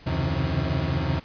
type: tone cluster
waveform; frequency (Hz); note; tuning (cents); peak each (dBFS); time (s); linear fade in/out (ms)
35% pulse; 75.9 / 91.2 / 130.4 / 136.1 / 159.2; D#2 / F#2 / C3 / C#3 / D#3; -42 / -24 / -5 / -31 / +40; -28; 0.06-1.2; 10
effects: pink hiss -50 dBFS RMS until 1.24 s + resampled to 11025 Hz